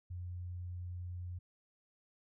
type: tone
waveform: sine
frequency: 89 Hz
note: F2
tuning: 33 cents sharp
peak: -40 dBFS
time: 0.1-1.39 s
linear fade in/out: 10 ms
effects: none